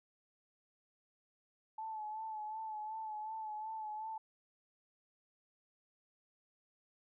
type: tone with vibrato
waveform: sine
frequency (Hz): 867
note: A5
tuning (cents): -26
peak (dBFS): -40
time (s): 1.78-4.18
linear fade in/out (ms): 5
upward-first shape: sine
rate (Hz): 2.7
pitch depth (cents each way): 38
effects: none